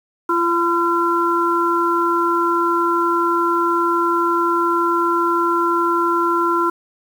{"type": "tone cluster", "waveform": "sine", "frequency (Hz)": [342.1, 1015, 1364], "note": ["F4", "B5", "F6"], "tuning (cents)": [-36, 47, -41], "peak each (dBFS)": -19, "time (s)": [0.29, 6.7], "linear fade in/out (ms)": 5, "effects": ["7-bit"]}